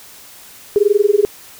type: tone with amplitude modulation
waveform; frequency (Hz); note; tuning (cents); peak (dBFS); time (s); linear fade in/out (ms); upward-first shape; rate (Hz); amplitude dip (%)
sine; 411.1; G#4; -18; -6; 0.76-1.25; 0; sine; 21.2; 100
effects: white hiss -40 dBFS RMS until 1.59 s